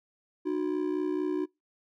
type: ring-modulated tone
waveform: triangle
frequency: 334.3 Hz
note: E4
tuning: 24 cents sharp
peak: -22 dBFS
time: 0.45-1.46 s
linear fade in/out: 20 ms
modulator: 32.2 Hz
effects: noise-tail reverb RT60 0.2 s tail -25 dB re dry